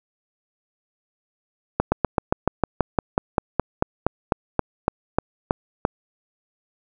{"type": "slowing click train", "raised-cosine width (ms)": 1, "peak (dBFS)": -3, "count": 20, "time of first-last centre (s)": [1.8, 5.851], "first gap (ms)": 120, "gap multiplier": 1.06, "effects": []}